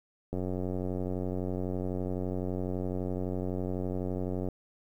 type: click train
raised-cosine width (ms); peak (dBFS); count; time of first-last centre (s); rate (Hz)
2; -21; 383; 0.33-4.487; 91.9
effects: 10-bit